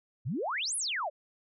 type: exponential two-way sweep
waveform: sine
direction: up then down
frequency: 101.7 to 11175 to 538 Hz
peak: -30 dBFS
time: 0.25-1.1 s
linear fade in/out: 20 ms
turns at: 0.76 s
effects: none